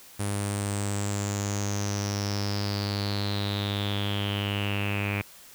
sawtooth tone with low-pass filter sweep, 101.3 Hz, G#2, 43 cents flat, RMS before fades -29 dBFS, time 0.19-5.22 s, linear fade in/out 10 ms, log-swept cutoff 9800 to 2400 Hz, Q 8.5, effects white hiss -50 dBFS RMS until 5.54 s

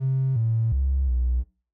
triangle tone with pitch steps, 132.7 / 113.1 / 67.1 / 61.5 Hz, C3 / A2 / C2 / B1, +25 / +48 / +44 / -7 cents, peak -16 dBFS, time 0-1.44 s, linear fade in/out 50 ms, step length 360 ms, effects noise-tail reverb RT60 0.4 s tail -24 dB re dry + tanh soft clip ceiling -17 dBFS

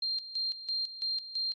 sine tone with tremolo, 4186 Hz, C8, in tune, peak -29 dBFS, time 0.02-1.54 s, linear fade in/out 5 ms, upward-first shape square, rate 3 Hz, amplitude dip 75%, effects MP3 48 kbps

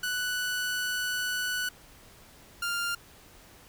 sawtooth tone pair in turn, 1484 / 1397.7 Hz, F#6 / F6, +5 / +1 cents, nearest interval minor second, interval 104 cents, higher first, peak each -25 / -25 dBFS, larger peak neither, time 0.03-1.69 / 2.62-2.95 s, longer first, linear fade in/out 5 ms, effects pink hiss -54 dBFS RMS until 3.68 s

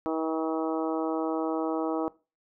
harmonic tone, 160 Hz, D#3, 49 cents sharp, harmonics 2 / 3 / 4 / 5 / 6 / 7 / 8, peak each -29 / -33 / -35 / -37 / -39 / -40 / -41 dBFS, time 0.06-2.08 s, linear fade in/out 0 ms, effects noise-tail reverb RT60 0.3 s tail -20 dB re dry

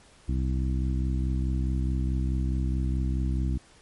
harmonic tone, 64.7 Hz, C2, 19 cents flat, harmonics 1 / 2 / 3 / 4 / 5, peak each -25 / -31 / -35 / -37 / -39 dBFS, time 0.28-3.58 s, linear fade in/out 10 ms, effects pink hiss -56 dBFS RMS until 3.81 s + MP3 48 kbps

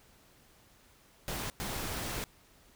pink noise bursts at uneven times, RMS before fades -37 dBFS, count 2, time 1.28-1.5 / 1.6-2.24 s, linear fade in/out 0 ms, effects pink hiss -62 dBFS RMS until 2.75 s

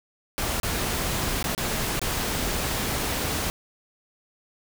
pink noise with dropouts, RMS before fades -27 dBFS, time 0.38-3.5 s, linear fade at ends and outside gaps 0 ms, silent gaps 0.6-0.632 / 1.427-1.442 / 1.549-1.578 / 1.994-2.016 s, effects none

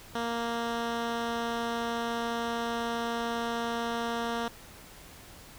10% pulse tone with low-pass filter, 233.1 Hz, A#3, in tune, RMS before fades -32 dBFS, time 0.15-4.48 s, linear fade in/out 2 ms, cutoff 5000 Hz, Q 0.73, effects pink hiss -50 dBFS RMS until 5.58 s

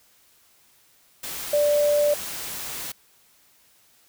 sine tone in noise, 587.3 Hz, D5, in tune, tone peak -17 dBFS, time 1.53-2.14 s, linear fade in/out 5 ms, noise white, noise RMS -33 dBFS, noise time 1.23-2.92 s, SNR +13 dB, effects white hiss -59 dBFS RMS until 4.08 s

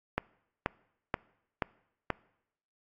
click train, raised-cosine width 0.5 ms, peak -13 dBFS, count 5, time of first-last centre 0.18-2.103 s, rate 2.08 Hz, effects noise-tail reverb RT60 0.8 s tail -23 dB re dry + AAC 64 kbps

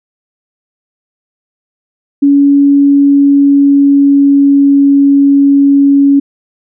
sine tone with pitch glide, 282 to 279.7 Hz, C#4 to C#4, +30 to +16 cents, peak -3 dBFS, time 2.22-6.2 s, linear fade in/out 10 ms, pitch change -14 cents, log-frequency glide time 2.58-4.89 s, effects none

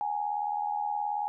sine tone with amplitude modulation, 830.6 Hz, G#5, in tune, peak -25 dBFS, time 0.01-1.28 s, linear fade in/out 0 ms, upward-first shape sine, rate 78.8 Hz, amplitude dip 70%, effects none

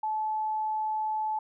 sine tone, 865 Hz, A5, 30 cents flat, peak -27 dBFS, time 0.03-1.39 s, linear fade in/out 5 ms, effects none

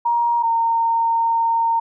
sine tone pair in turn, 943 / 918.3 Hz, A#5 / A#5, +20 / -26 cents, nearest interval unison, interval 46 cents, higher first, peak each -15 / -15 dBFS, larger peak neither, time 0.05-0.43 / 0.43-1.8 s, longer second, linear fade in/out 10 ms, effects none

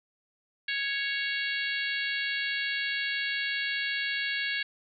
harmonic tone, 554.4 Hz, C#5, in tune, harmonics 3 / 4 / 5 / 6 / 7 / 8, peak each -32 / -34 / -36 / -38 / -39 / -40 dBFS, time 0.68-4.63 s, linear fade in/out 5 ms, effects none

